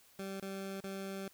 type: tone with dropouts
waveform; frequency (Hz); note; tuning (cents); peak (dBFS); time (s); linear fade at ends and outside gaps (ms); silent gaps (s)
20% pulse; 194.2; G3; -16; -35; 0.19-1.28; 2; 0.399-0.424 / 0.804-0.839
effects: white hiss -64 dBFS RMS until 1.33 s